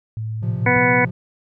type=tone; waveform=sine; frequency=110 Hz; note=A2; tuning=in tune; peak=-23 dBFS; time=0.17-0.77 s; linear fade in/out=0 ms
type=chord; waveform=triangle; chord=Bb suspended second; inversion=none; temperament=equal; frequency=116.54 / 130.81 / 174.61 Hz; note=Bb2 / C3 / F3; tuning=0 / 0 / 0 cents; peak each=-24 / -24 / -25 dBFS; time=0.42-1.11 s; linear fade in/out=10 ms
type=harmonic tone; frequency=246.9 Hz; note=B3; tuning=in tune; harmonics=1 / 2 / 3 / 4 / 6 / 7 / 8 / 9; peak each=-22 / -20 / -24 / -22 / -24 / -24 / -23 / -19 dBFS; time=0.66-1.05 s; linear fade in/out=5 ms
effects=none